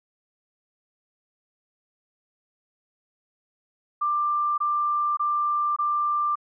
sine tone bursts, 1185 Hz, D6, 15 cents sharp, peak -21 dBFS, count 4, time 4.01-6.356 s, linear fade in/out 10 ms, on 570 ms, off 22 ms, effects none

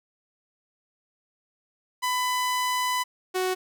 sawtooth tone pair in turn, 1000 / 370.6 Hz, B5 / F#4, +21 / +3 cents, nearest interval octave + perfect fourth, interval 1718 cents, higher first, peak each -20 dBFS, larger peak neither, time 2.02-3.04 / 3.34-3.55 s, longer first, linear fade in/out 20 ms, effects none

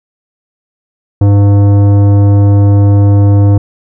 sine tone with tanh clipping, 100.9 Hz, G#2, 49 cents flat, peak -5 dBFS, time 1.21-3.58 s, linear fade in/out 5 ms, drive 14 dB, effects none

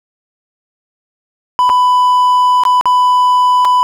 triangle tone with dropouts, 996 Hz, B5, 14 cents sharp, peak -5 dBFS, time 1.59-3.83 s, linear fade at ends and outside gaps 0 ms, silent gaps 1.693-1.699 / 2.636-2.652 / 2.811-2.856 / 3.648-3.652 s, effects none

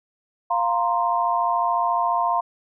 sine chord, F suspended fourth, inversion none, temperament equal, 698.5 / 932.3 / 1046.5 Hz, F5 / Bb5 / C6, 0 / 0 / 0 cents, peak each -23 / -23 / -23 dBFS, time 0.5-2.41 s, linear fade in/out 10 ms, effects none

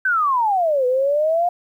sine exponential two-way sweep, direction down then up, 1568 to 493.9 to 716 Hz, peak -15 dBFS, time 0.05-1.49 s, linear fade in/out 5 ms, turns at 0.86 s, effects 9-bit

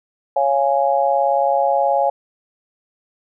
sine chord, Db major, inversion none, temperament just, 554.4 / 693 / 831.5 Hz, Db5 / F5 / Ab5, 0 / -14 / +2 cents, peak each -18 / -19 / -18 dBFS, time 0.36-2.1 s, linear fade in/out 5 ms, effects none

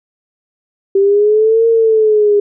sine linear two-way sweep, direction up then down, 388.5 to 460 to 407.1 Hz, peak -7 dBFS, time 0.95-2.4 s, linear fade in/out 5 ms, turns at 1.67 s, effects none

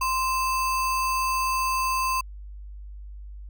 sine tone with sample-and-hold, 1042 Hz, C6, 7 cents flat, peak -22 dBFS, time 0.01-2.21 s, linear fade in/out 5 ms, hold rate 3675 Hz, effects added 50 Hz sine -37 dBFS peak until 3.49 s

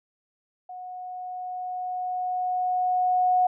sine tone with level ramp, 731 Hz, F#5, 21 cents flat, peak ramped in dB -36 to -17 dBFS, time 0.69-3.47 s, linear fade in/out 5 ms, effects none

